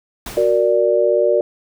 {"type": "noise with exponential decay", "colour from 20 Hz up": "pink", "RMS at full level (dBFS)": -28, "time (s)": [0.26, 0.86], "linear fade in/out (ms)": 2, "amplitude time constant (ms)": 130}
{"type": "chord", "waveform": "sine", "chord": "Gb augmented", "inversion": "none", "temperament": "equal", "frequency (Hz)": [370, 466.2, 587.3], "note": ["Gb4", "Bb4", "D5"], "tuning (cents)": [0, 0, 0], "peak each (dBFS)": [-18, -17, -15], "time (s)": [0.37, 1.41], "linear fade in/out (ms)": 2}
{"effects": []}